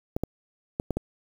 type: clicks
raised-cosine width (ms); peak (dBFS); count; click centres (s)
2; -13; 5; 0.165 / 0.236 / 0.799 / 0.907 / 0.97
effects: 7-bit